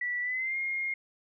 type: tone with pitch glide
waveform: sine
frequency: 1958 to 2135 Hz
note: B6 to C7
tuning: -15 to +34 cents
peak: -29 dBFS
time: 0.01-0.94 s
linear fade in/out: 5 ms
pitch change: +149 cents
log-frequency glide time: 0.22-0.57 s
effects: none